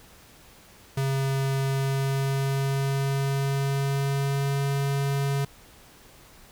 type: tone with pitch glide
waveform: square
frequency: 135.7 to 139.19 Hz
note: C#3 to C#3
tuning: -36 to +7 cents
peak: -24 dBFS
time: 0.97-5.45 s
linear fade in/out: 5 ms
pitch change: +43 cents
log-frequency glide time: 1.64-4.61 s
effects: pink hiss -52 dBFS RMS until 6.51 s